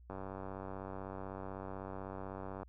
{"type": "click train", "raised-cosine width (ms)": 1, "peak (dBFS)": -30, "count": 244, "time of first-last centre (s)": [0.1, 2.631], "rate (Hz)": 96, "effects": ["added 60 Hz sine -55 dBFS peak until 2.68 s"]}